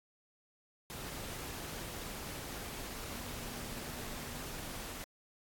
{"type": "tone in noise", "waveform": "sine", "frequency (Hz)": 241.2, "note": "B3", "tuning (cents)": -41, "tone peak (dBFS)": -52, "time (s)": [3.12, 4.39], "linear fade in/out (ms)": 0, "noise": "pink", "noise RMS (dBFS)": -44, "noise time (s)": [0.9, 5.04], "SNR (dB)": -11, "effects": ["AAC 64 kbps"]}